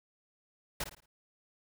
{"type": "noise with echo", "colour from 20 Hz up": "pink", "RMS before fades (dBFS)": -35, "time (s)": [0.8, 0.84], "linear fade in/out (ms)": 5, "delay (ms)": 55, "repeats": 4, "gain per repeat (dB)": -9, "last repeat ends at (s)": 1.06, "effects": []}